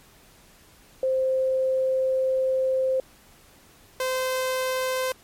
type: tone pair in turn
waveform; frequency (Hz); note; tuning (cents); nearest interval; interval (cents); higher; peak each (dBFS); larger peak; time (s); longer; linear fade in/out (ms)
sine / sawtooth; 523.3 / 516.4; C5 / C5; 0 / -23; unison; 23; first; -20; neither; 1.03-3 / 4-5.12; first; 2
effects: pink hiss -54 dBFS RMS until 5.23 s + MP3 64 kbps